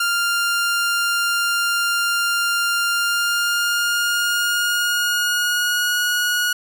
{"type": "tone with pitch glide", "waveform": "sawtooth", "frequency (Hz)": [1396.9, 1452], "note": ["F6", "F#6"], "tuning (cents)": [0, -33], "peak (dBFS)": -14, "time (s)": [0, 6.53], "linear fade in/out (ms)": 5, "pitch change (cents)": 67, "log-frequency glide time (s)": [2.9, 5.98], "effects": []}